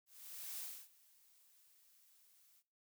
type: noise with ADSR envelope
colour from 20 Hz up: blue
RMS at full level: -45 dBFS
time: 0.06-2.63 s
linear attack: 530 ms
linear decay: 290 ms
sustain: -24 dB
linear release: 46 ms
effects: noise-tail reverb RT60 0.4 s tail -20 dB re dry